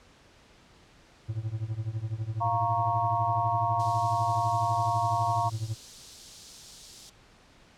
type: tone with tremolo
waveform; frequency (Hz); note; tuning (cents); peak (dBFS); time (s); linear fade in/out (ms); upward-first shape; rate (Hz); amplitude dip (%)
triangle; 110.2; A2; +3; -24; 1.28-5.75; 20; triangle; 12; 95
type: chord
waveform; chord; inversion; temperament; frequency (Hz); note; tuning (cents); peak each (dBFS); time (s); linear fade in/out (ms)
sine; Bb minor; second; equal with one note detuned; 698.5 / 932.3 / 1103.6; F5 / Bb5 / Db6; 0 / 0 / -8; -29 / -28 / -31; 2.4-5.5; 20
type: high-pass noise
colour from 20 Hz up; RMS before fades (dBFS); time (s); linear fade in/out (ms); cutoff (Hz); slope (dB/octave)
white; -42; 3.79-7.1; 10; 3700; 24
effects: pink hiss -57 dBFS RMS until 7.77 s + low-pass 6000 Hz 12 dB/octave